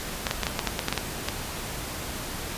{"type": "clicks", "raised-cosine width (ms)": 0.2, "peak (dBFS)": -7, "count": 11, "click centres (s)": [0.268, 0.311, 0.433, 0.468, 0.592, 0.673, 0.792, 0.884, 0.926, 0.977, 1.286], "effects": ["pink hiss -34 dBFS RMS until 2.57 s", "resampled to 32000 Hz"]}